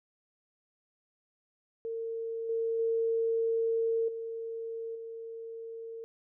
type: tone with level steps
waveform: sine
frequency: 455.1 Hz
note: A#4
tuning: 42 cents flat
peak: -33 / -28 / -26 / -35 / -39 dBFS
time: 1.85-6.04 s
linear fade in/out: 0 ms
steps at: 2.49 / 2.79 / 4.08 / 4.95 s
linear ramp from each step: 5 ms
effects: none